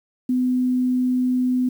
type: tone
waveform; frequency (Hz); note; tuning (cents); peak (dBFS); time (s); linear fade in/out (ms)
sine; 252.2; B3; +36; -17; 0.29-1.69; 5
effects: 8-bit